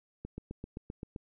click train, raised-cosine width 3 ms, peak -27 dBFS, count 8, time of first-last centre 0.25-1.161 s, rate 7.68 Hz, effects none

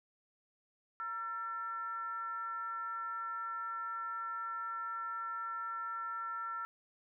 sine tone with frequency modulation, 1352 Hz, E6, 43 cents sharp, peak -37 dBFS, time 1-6.65 s, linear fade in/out 0 ms, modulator 417 Hz, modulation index 0.46, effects none

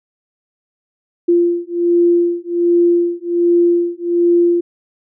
sine beating tone pair, 345.2 / 346.5 Hz, F4 / F4, -20 / -14 cents, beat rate 1.3 Hz, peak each -14 dBFS, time 1.28-4.61 s, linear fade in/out 10 ms, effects none

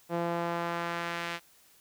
sawtooth tone with band-pass filter sweep, 170.6 Hz, F3, 40 cents flat, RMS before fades -33 dBFS, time 0.09-1.4 s, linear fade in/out 50 ms, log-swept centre 580 to 2400 Hz, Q 0.98, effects white hiss -61 dBFS RMS until 1.8 s

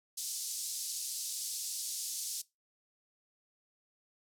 pink band-pass noise, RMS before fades -39 dBFS, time 0.17-2.42 s, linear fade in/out 10 ms, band 4800 to 12000 Hz, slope 24 dB/octave, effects noise-tail reverb RT60 0.2 s tail -20 dB re dry

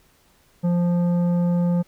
triangle tone with tanh clipping, 174.61 Hz, F3, in tune, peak -19 dBFS, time 0.63-1.83 s, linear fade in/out 20 ms, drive 14 dB, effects pink hiss -59 dBFS RMS until 1.87 s

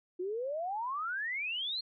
sine exponential sweep, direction up, 349.2 to 4298 Hz, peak -33 dBFS, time 0.19-1.81 s, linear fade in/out 10 ms, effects none

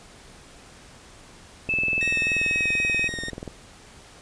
click train, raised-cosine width 2 ms, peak -20 dBFS, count 38, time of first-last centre 1.69-3.477 s, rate 20.7 Hz
sine tone with pitch glide, 2623 to 2534 Hz, E7 to D#7, -9 to +31 cents, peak -21 dBFS, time 1.69-3.08 s, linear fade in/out 5 ms, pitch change -60 cents, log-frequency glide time 2.13-2.7 s
sawtooth tone with vibrato, 1857 Hz, A#6, 7 cents flat, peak -27 dBFS, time 2.01-3.3 s, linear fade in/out 2 ms, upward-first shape sine, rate 3.9 Hz, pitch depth 14 cents each way
effects pink hiss -48 dBFS RMS until 4.21 s + resampled to 22050 Hz

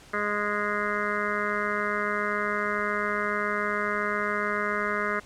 harmonic tone, 207.2 Hz, G#3, 4 cents flat, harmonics 1 / 2 / 3 / 5 / 6 / 7 / 8 / 9 / 10, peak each -36 / -33 / -35 / -36 / -31 / -33 / -34 / -36 / -36 dBFS, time 0.13-5.2 s, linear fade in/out 10 ms, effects pink hiss -51 dBFS RMS until 5.25 s + low-pass 9000 Hz 12 dB/octave

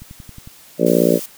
click train, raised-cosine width 5 ms, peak -24 dBFS, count 6, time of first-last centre 0.02-0.475 s, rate 11 Hz
harmonic tone, 58.3 Hz, A#1, 1 cent sharp, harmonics 3 / 4 / 5 / 6 / 7 / 8 / 9 / 10, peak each -20 / -20 / -20 / -20 / -20 / -20 / -20 / -20 dBFS, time 0.78-1.2 s, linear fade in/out 50 ms
blue noise, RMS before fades -30 dBFS, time 0.86-1.26 s, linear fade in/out 5 ms
effects white hiss -45 dBFS RMS until 1.37 s

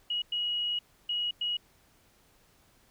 sine tone bursts at uneven times, 2902 Hz, F#7, 34 cents flat, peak -28 dBFS, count 4, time 0.1-0.22 / 0.32-0.79 / 1.09-1.31 / 1.41-1.57 s, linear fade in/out 5 ms, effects pink hiss -64 dBFS RMS until 2.9 s

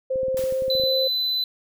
sine tone with pitch glide, 523.3 to 527.5 Hz, C5 to C5, 0 to +14 cents, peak -21 dBFS, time 0.1-1.08 s, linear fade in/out 10 ms, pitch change +14 cents, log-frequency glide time 0.41-0.95 s
clicks, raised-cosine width 3 ms, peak -26 dBFS, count 12, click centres 0.158 / 0.232 / 0.283 / 0.345 / 0.393 / 0.439 / 0.524 / 0.622 / 0.681 / 0.752 / 0.799 / 0.837 s
white noise with exponential decay, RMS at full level -36 dBFS, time 0.37-1.11 s, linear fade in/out 0 ms, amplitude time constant 160 ms
triangle tone, 4012 Hz, B7, 26 cents sharp, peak -20 dBFS, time 0.7-1.44 s, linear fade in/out 2 ms
effects none

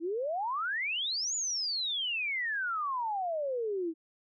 sine exponential two-way sweep, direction up then down, 313.7 to 7040 to 313.7 Hz, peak -30 dBFS, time 0-3.94 s, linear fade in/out 50 ms, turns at 1.35 s, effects none

